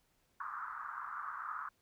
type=band-pass noise; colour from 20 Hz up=pink; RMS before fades=-43 dBFS; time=0.4-1.69 s; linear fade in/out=5 ms; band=1100 to 1400 Hz; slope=48 dB/octave; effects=pink hiss -75 dBFS RMS until 1.81 s